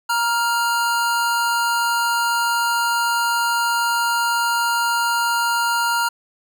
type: tone pair together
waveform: square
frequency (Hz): 941.6 / 1396.9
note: A#5 / F6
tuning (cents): +17 / 0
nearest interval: perfect fifth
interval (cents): 683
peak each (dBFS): -21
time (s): 0.09-6.09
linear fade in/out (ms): 10
effects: 9-bit